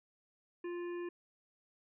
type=harmonic tone; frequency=349.2 Hz; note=F4; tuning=in tune; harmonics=1 / 3 / 5 / 7 / 8; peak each=-38 / -52 / -54 / -58 / -65 dBFS; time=0.64-1.09 s; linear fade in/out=5 ms; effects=none